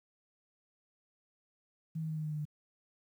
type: tone with pitch steps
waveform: sine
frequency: 160.4 / 158.56 / 156.74 / 154.94 / 153.16 / 151.4 / 149.66 Hz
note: E3 / D#3 / D#3 / D#3 / D#3 / D#3 / D3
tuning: -47 / +33 / +13 / -7 / -27 / -47 / +33 cents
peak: -34 dBFS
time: 1.95-2.454 s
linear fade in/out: 10 ms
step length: 72 ms
effects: 11-bit